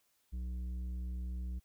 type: tone with tanh clipping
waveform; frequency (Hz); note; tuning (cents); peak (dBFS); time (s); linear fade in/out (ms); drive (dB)
sine; 61.74; B1; 0; -38; 0.32-1.6; 20; 8
effects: white hiss -75 dBFS RMS until 1.64 s